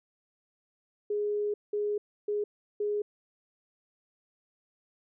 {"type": "tone bursts at uneven times", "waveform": "sine", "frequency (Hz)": 415.3, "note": "G#4", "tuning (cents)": 0, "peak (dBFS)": -27, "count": 4, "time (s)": [[1.1, 1.54], [1.73, 1.98], [2.28, 2.44], [2.8, 3.02]], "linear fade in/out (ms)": 5, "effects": []}